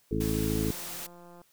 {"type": "harmonic tone", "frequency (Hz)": 53.9, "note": "A1", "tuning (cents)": -35, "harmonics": [1, 2, 3, 4, 5, 6, 8], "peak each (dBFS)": [-34, -34, -34, -34, -34, -34, -34], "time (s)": [0.11, 0.71], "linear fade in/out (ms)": 5}
{"type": "noise", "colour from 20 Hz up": "white", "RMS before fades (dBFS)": -39, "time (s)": [0.2, 1.07], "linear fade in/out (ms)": 10}
{"type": "click train", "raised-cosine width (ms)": 1, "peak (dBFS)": -38, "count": 150, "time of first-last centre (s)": [0.56, 1.416], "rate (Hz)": 174}
{"effects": ["white hiss -66 dBFS RMS until 1.52 s"]}